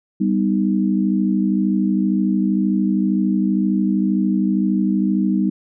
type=chord; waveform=sine; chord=G augmented; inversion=none; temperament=equal with one note detuned; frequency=196 / 249.1 / 311.1 Hz; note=G3 / B3 / D#4; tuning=0 / +15 / 0 cents; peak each=-17 / -22 / -21 dBFS; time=0.2-5.5 s; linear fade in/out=10 ms; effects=none